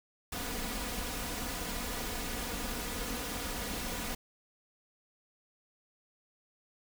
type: noise with comb filter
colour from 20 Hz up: pink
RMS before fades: -37 dBFS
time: 0.32-4.15 s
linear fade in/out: 5 ms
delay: 4.1 ms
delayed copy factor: +0.6
effects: none